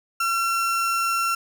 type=tone; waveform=35% pulse; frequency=1358 Hz; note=F6; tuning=49 cents flat; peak=-19 dBFS; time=0.2-1.35 s; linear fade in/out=5 ms; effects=none